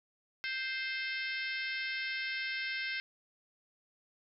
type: harmonic tone with a mistuned harmonic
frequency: 523.3 Hz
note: C5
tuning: in tune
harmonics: 3 / 4 / 5 / 6 / 7 / 8 / 9 / 10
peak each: -39 / -38 / -43 / -46 / -48 / -49 / -49 / -47 dBFS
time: 0.44-3 s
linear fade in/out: 0 ms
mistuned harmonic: 9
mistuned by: -37 cents
effects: none